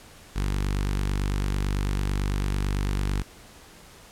sawtooth tone with notch filter, 49 Hz, G1, in tune, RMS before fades -26 dBFS, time 0.35-3.23 s, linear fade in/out 20 ms, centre 610 Hz, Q 1.3, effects pink hiss -49 dBFS RMS until 4.11 s + low-pass 12000 Hz 12 dB/octave

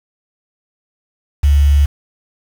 sine tone with quantisation, 71.5 Hz, D2, 46 cents flat, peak -7 dBFS, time 1.43-1.86 s, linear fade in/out 10 ms, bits 5, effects none

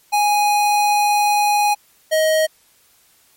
square tone pair in turn, 829 / 629.6 Hz, G#5 / D#5, -3 / +20 cents, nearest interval perfect fourth, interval 477 cents, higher first, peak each -14 / -14 dBFS, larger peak neither, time 0.12-1.75 / 2.11-2.47 s, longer first, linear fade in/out 20 ms, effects white hiss -55 dBFS RMS until 3.36 s + MP3 64 kbps

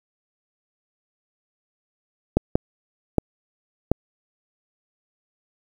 clicks, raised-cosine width 2 ms, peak -3 dBFS, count 4, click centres 2.37 / 2.555 / 3.183 / 3.916 s, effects 7-bit

